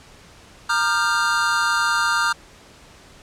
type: chord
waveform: square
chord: G minor seventh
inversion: first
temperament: equal with one note detuned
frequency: 932.3 / 1204.2 / 1396.9 / 1568 Hz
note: Bb5 / D6 / F6 / G6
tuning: 0 / +43 / 0 / 0 cents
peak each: -26 / -24 / -22 / -25 dBFS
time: 0.69-2.33 s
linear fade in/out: 10 ms
effects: pink hiss -47 dBFS RMS until 3.22 s + low-pass 8000 Hz 12 dB/octave

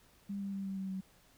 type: tone with pitch steps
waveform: sine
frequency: 199.7 / 197.63 / 195.59 / 193.57 / 191.57 / 189.58 Hz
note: G3 / G3 / G3 / G3 / G3 / F#3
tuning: +32 / +14 / -4 / -22 / -40 / +42 cents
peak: -36 dBFS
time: 0.29-1.01 s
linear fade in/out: 10 ms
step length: 120 ms
effects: pink hiss -65 dBFS RMS until 1.37 s

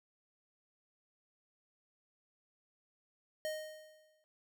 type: tone with exponential decay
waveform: square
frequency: 620 Hz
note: D#5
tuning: 6 cents flat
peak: -35 dBFS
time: 3.45-4.24 s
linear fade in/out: 0 ms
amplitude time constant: 170 ms
effects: none

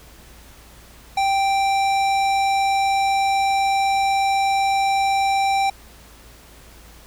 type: tone with low-pass filter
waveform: square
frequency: 784 Hz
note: G5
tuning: in tune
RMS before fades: -19 dBFS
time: 1.17-5.7 s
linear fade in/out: 5 ms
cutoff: 7100 Hz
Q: 0.63
effects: added 56 Hz sine -47 dBFS peak until 7.06 s + pink hiss -47 dBFS RMS until 7.06 s

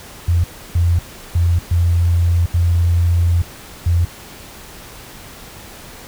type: tone bursts at uneven times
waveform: sine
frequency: 86.1 Hz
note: F2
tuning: 24 cents flat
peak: -11 dBFS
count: 6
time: 0.28-0.44 / 0.75-0.99 / 1.35-1.59 / 1.71-2.46 / 2.54-3.42 / 3.86-4.05 s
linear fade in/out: 5 ms
effects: pink hiss -37 dBFS RMS until 6.07 s

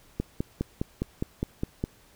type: click train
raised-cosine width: 3 ms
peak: -14 dBFS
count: 9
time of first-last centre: 0.2-1.839 s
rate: 4.88 Hz
effects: pink hiss -58 dBFS RMS until 2.15 s

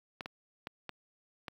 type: clicks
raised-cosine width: 0.3 ms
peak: -23 dBFS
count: 5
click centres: 0.208 / 0.259 / 0.671 / 0.893 / 1.482 s
effects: high-pass 80 Hz 12 dB/octave + 9-bit

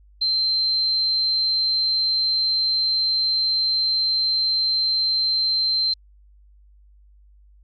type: tone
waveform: sine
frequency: 4122 Hz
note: C8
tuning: 27 cents flat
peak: -18 dBFS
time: 0.21-5.94 s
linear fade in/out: 10 ms
effects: added 50 Hz sine -49 dBFS peak until 7.63 s + AAC 48 kbps

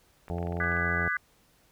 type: clicks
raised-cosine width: 0.5 ms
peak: -30 dBFS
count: 9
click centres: 0.282 / 0.384 / 0.428 / 0.471 / 0.524 / 0.57 / 0.641 / 0.721 / 0.769 s
type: harmonic tone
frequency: 86.3 Hz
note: F2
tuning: 20 cents flat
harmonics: 1 / 2 / 3 / 4 / 5 / 6 / 7 / 8 / 9 / 10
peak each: -33 / -35 / -45 / -42 / -39 / -47 / -43 / -42 / -44 / -49 dBFS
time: 0.3-1.08 s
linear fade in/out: 0 ms
type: chord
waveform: sine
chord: G# half-diminished seventh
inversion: second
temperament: just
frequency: 1196.1 / 1495.1 / 1661.2 / 1993.5 Hz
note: D6 / F#6 / G#6 / B6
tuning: +31 / +18 / 0 / +16 cents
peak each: -35 / -30 / -32 / -33 dBFS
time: 0.6-1.17 s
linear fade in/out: 2 ms
effects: pink hiss -64 dBFS RMS until 1.71 s

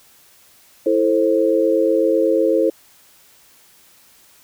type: chord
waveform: sine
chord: A minor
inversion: second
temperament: just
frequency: 330 / 440 / 528 Hz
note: E4 / A4 / C5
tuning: +2 / 0 / +16 cents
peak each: -18 / -18 / -17 dBFS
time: 0.86-2.7 s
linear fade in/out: 5 ms
effects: white hiss -51 dBFS RMS until 4.43 s

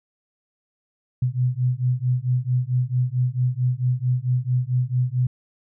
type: beating tone pair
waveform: sine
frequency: 123.47 / 127.97 Hz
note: B2 / C3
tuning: 0 / -38 cents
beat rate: 4.5 Hz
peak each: -22 dBFS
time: 1.22-5.27 s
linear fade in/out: 5 ms
effects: none

